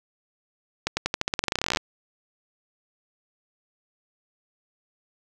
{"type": "accelerating click train", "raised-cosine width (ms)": 0.2, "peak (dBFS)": -6, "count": 23, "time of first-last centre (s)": [0.87, 1.772], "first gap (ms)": 100, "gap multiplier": 0.9, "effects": []}